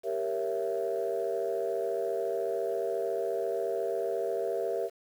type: chord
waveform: sine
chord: G diminished seventh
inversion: none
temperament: equal with one note detuned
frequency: 392 / 466.2 / 554.4 / 667.3 Hz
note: G4 / Bb4 / Db5 / Fb5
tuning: 0 / 0 / 0 / +21 cents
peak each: -33 / -32 / -36 / -33 dBFS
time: 0.03-4.9 s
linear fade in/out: 50 ms
effects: tanh soft clip ceiling -21 dBFS + 9-bit